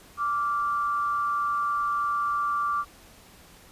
sine tone pair together, 1167.7 / 1391 Hz, D6 / F6, -10 / -7 cents, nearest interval minor third, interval 303 cents, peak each -24 / -33 dBFS, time 0.17-2.85 s, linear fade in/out 50 ms, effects pink hiss -52 dBFS RMS until 3.71 s + resampled to 32000 Hz

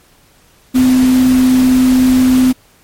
sine tone in noise, 255.9 Hz, C4, 38 cents flat, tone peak -6 dBFS, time 0.74-2.53 s, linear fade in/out 20 ms, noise pink, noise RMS -23 dBFS, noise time 0.74-2.53 s, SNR +14 dB, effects pink hiss -49 dBFS RMS until 2.83 s + MP3 64 kbps

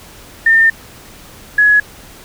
sine tone pair in turn, 1809 / 1684.3 Hz, A6 / G#6, +48 / +24 cents, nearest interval minor second, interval 124 cents, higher first, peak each -6 dBFS, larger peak neither, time 0.46-0.7 / 1.58-1.8 s, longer first, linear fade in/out 5 ms, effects pink hiss -38 dBFS RMS until 2.24 s

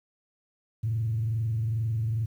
sine tone with frequency modulation, 112 Hz, A2, 31 cents sharp, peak -24 dBFS, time 0.83-2.26 s, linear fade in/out 10 ms, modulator 22.3 Hz, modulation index 0.37, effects tanh soft clip ceiling -20 dBFS + 10-bit

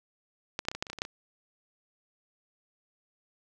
clicks, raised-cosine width 0.2 ms, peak -14 / -30 / -7 / -20 / -20 / -12 / -26 / -21 / -21 / -23 / -12 / -25 dBFS, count 12, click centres 0.591 / 0.652 / 0.685 / 0.715 / 0.75 / 0.825 / 0.868 / 0.9 / 0.931 / 0.987 / 1.019 / 1.051 s, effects none

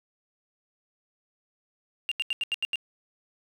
sine tone bursts, 2794 Hz, F7, in tune, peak -23 dBFS, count 7, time 2.09-2.757 s, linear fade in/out 0 ms, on 25 ms, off 82 ms, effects tanh soft clip ceiling -22 dBFS + 9-bit

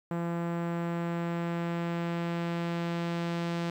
sawtooth tone with low-pass filter sweep, 170.2 Hz, F3, 44 cents flat, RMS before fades -32 dBFS, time 0.11-3.7 s, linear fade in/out 2 ms, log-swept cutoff 1400 to 4700 Hz, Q 0.84, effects 10-bit

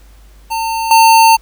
square tone with level steps, 900 Hz, A5, 39 cents sharp, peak -16 / -5 dBFS, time 0.5-1.37 s, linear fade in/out 20 ms, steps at 0.91 s, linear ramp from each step 2 ms, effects added 50 Hz sine -39 dBFS peak until 1.41 s + pink hiss -50 dBFS RMS until 1.41 s

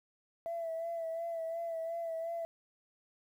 sine tone with vibrato, 664 Hz, E5, 12 cents sharp, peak -34 dBFS, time 0.46-2.45 s, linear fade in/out 0 ms, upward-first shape sine, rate 2.8 Hz, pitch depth 35 cents each way, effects tanh soft clip ceiling -31 dBFS + 11-bit

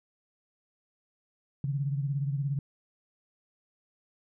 sine beating tone pair, 138.59 / 155.59 Hz, C#3 / D#3, 0 / 0 cents, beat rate 17 Hz, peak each -28 / -36 dBFS, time 1.64-2.59 s, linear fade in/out 2 ms, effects none

